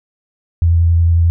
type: tone with vibrato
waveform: sine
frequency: 84.2 Hz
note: E2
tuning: 37 cents sharp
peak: -8 dBFS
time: 0.62-1.3 s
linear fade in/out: 0 ms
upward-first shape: sine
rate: 11 Hz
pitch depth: 17 cents each way
effects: none